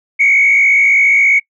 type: tone with frequency modulation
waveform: sine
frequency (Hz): 2221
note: C#7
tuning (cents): +3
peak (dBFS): -6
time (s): 0.19-1.4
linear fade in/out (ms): 20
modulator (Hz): 54.8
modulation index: 1.2
effects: noise-tail reverb RT60 0.1 s tail -25 dB re dry + tanh soft clip ceiling -2 dBFS